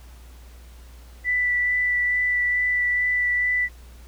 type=tone with vibrato; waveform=sine; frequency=1975.5 Hz; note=B6; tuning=in tune; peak=-19 dBFS; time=1.24-3.69 s; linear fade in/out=50 ms; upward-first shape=sine; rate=2.3 Hz; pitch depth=10 cents each way; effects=added 60 Hz sine -42 dBFS peak until 4.07 s + pink hiss -53 dBFS RMS until 4.07 s